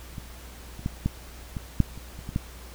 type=clicks; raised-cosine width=5 ms; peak=-22 / -27 / -14 / -11 / -19 / -6 / -27 / -28 / -22 / -12 dBFS; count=10; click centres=0.182 / 0.793 / 0.861 / 1.06 / 1.568 / 1.803 / 1.976 / 2.19 / 2.291 / 2.361 s; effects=added 60 Hz sine -43 dBFS peak until 2.74 s + pink hiss -47 dBFS RMS until 2.74 s